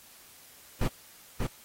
brown noise with echo, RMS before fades -26 dBFS, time 0.81-0.88 s, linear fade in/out 5 ms, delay 590 ms, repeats 1, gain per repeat -3 dB, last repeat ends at 1.47 s, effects white hiss -54 dBFS RMS until 1.64 s + AAC 48 kbps

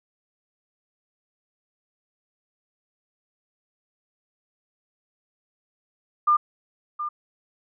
sine tone with echo, 1201 Hz, D6, 38 cents sharp, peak -15 dBFS, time 6.27-6.37 s, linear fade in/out 10 ms, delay 720 ms, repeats 1, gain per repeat -11 dB, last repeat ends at 7.09 s, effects none

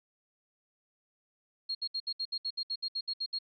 sine tone bursts, 4274 Hz, C8, 36 cents sharp, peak -31 dBFS, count 14, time 1.69-3.388 s, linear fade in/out 10 ms, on 60 ms, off 66 ms, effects none

